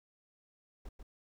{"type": "noise with echo", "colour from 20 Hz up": "brown", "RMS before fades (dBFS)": -45, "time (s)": [0.85, 0.89], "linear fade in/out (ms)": 5, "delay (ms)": 140, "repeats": 1, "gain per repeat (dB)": -4, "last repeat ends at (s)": 1.03, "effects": []}